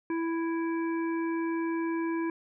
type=harmonic tone; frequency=330.7 Hz; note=E4; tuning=6 cents sharp; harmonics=1 / 3 / 5 / 7; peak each=-28 / -38 / -42 / -45 dBFS; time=0.1-2.3 s; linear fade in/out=2 ms; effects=none